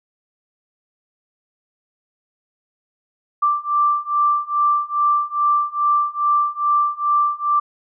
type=beating tone pair; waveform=sine; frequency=1174.7 / 1177.1 Hz; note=D6 / D6; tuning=0 / +4 cents; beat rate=2.4 Hz; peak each=-19 / -18 dBFS; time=3.42-7.6 s; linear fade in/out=10 ms; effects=none